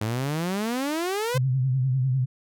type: exponential sweep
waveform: sawtooth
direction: up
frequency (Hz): 103.83 to 523.3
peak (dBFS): -21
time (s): 0.01-1.38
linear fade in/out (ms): 5
type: tone with vibrato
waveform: sine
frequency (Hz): 130.2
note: C3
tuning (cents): -8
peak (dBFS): -20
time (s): 1.34-2.26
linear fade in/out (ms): 20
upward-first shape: sine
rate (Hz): 10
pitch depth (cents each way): 73
effects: none